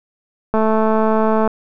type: click train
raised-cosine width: 1 ms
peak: -4 dBFS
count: 206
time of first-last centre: 0.54-1.476 s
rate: 219 Hz
effects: none